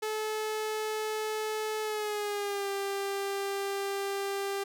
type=tone with pitch glide; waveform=sawtooth; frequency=432 to 396.1 Hz; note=A4 to G4; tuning=-32 to +18 cents; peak=-27 dBFS; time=0.02-4.64 s; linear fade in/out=10 ms; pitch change=-150 cents; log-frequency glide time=1.82-2.69 s; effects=none

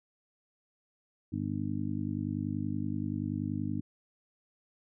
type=harmonic tone; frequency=50.5 Hz; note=G#1; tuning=48 cents flat; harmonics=2 / 3 / 4 / 5 / 6; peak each=-37 / -39 / -38 / -36 / -38 dBFS; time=1.32-3.81 s; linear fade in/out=10 ms; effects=none

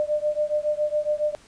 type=beating tone pair; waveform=sine; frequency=597 / 604.2 Hz; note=D5 / D5; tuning=+28 / +49 cents; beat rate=7.2 Hz; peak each=-24 / -25 dBFS; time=0-1.35 s; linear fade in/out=0 ms; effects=pink hiss -53 dBFS RMS until 1.47 s + resampled to 22050 Hz

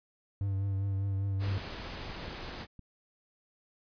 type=tone with vibrato; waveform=triangle; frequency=98 Hz; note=G2; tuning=in tune; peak=-27 dBFS; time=0.41-1.58 s; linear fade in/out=0 ms; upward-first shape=triangle; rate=5 Hz; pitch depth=34 cents each way
type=noise; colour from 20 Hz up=pink; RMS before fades=-41 dBFS; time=1.39-2.67 s; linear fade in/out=50 ms
type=clicks; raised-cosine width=5 ms; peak=-36 dBFS; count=5; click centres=1.676 / 1.803 / 2.095 / 2.28 / 2.793 s
effects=resampled to 11025 Hz

